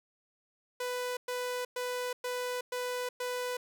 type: tone bursts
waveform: sawtooth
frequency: 496.3 Hz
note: B4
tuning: 8 cents sharp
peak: -29 dBFS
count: 6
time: 0.8-3.57 s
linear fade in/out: 5 ms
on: 370 ms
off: 110 ms
effects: none